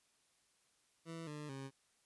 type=tone with pitch steps; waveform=20% pulse; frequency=164.81 / 149.4 / 135.42 Hz; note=E3 / D3 / C#3; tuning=0 / +30 / -40 cents; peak=-40 dBFS; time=1.05-1.71 s; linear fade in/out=50 ms; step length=220 ms; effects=white hiss -75 dBFS RMS until 2.05 s + resampled to 24000 Hz